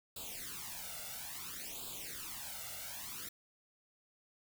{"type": "noise with flanger", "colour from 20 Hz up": "white", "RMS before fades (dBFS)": -45, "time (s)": [0.16, 3.29], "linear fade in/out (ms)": 5, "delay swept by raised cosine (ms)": [0.25, 1.45], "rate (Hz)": 0.59, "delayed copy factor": 0.9, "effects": []}